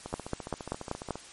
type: two click trains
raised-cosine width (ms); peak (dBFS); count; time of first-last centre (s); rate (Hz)
1; -23 / -16; 17 / 6; 0.06-1.156 / 0.14-1.107; 14.6 / 5.17
effects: white hiss -49 dBFS RMS until 1.32 s + MP3 48 kbps